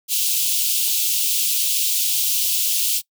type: high-pass noise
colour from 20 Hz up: white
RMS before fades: -20 dBFS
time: 0.08-3.02 s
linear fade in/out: 50 ms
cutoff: 2700 Hz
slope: 48 dB/octave
effects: noise-tail reverb RT60 0.1 s tail -22 dB re dry